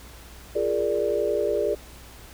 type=chord; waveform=sine; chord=Bb dominant seventh; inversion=second; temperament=equal; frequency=349.2 / 415.3 / 466.2 / 587.3 Hz; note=F4 / Ab4 / Bb4 / D5; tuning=0 / 0 / 0 / 0 cents; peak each=-31 / -25 / -28 / -26 dBFS; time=0.55-1.75 s; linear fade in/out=10 ms; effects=added 60 Hz sine -46 dBFS peak until 2.33 s + pink hiss -47 dBFS RMS until 2.33 s